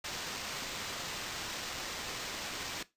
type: noise with sample-and-hold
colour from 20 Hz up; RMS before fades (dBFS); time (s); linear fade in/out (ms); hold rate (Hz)
white; -40; 0.04-2.83; 5; 11025
effects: noise-tail reverb RT60 0.2 s tail -17 dB re dry + resampled to 32000 Hz